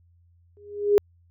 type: tone with exponential growth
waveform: sine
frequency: 410.4 Hz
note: G#4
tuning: 21 cents flat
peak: -11 dBFS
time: 0.57-0.98 s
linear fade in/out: 0 ms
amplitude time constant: 89 ms
effects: added 86 Hz sine -56 dBFS peak until 1.3 s